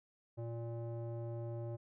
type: tone with low-pass filter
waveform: square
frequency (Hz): 116.6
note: A#2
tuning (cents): +1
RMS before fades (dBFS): -42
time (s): 0.37-1.77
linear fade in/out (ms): 20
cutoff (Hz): 600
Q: 2
effects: none